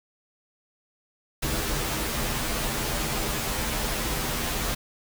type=noise with comb filter; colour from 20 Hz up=pink; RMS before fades=-28 dBFS; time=1.42-4.75 s; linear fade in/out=10 ms; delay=11 ms; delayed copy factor=-0.9; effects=none